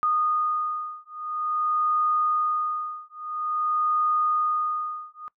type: beating tone pair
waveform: sine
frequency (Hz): 1231 / 1231.49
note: D#6 / D#6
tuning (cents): -19 / -18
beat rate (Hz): 0.49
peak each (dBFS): -26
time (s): 0.03-5.28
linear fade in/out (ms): 0
effects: noise-tail reverb RT60 0.1 s tail -20 dB re dry